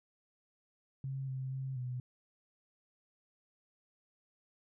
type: tone with pitch steps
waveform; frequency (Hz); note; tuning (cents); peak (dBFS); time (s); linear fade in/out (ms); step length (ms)
sine; 134.7 / 131.5 / 133 / 125.3; C#3 / C3 / C3 / B2; -49 / +9 / +29 / +25; -36; 1.04-2; 2; 240
effects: none